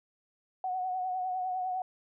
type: tone with vibrato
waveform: sine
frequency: 740 Hz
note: F#5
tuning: in tune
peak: -30 dBFS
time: 0.64-1.82 s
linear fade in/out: 2 ms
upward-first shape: triangle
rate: 9.9 Hz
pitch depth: 42 cents each way
effects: none